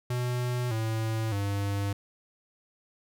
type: tone with pitch steps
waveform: square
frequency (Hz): 123.47 / 111.28 / 100.29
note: B2 / A2 / G2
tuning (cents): 0 / +20 / +40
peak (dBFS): -28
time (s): 0.1-1.93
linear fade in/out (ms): 5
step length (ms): 610
effects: none